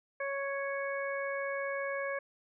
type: harmonic tone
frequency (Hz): 554.4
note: C#5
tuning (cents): 0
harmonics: 1 / 2 / 3 / 4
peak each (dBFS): -35 / -41 / -39 / -42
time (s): 0.2-2.19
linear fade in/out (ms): 5
effects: none